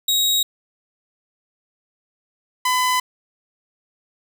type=tone pair in turn; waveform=sawtooth; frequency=3800 / 1007.1 Hz; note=A#7 / B5; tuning=+33 / +34 cents; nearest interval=octave + major seventh; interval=2299 cents; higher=first; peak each=-13 / -13 dBFS; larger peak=neither; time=0.08-0.43 / 2.65-3 s; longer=neither; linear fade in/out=5 ms; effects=none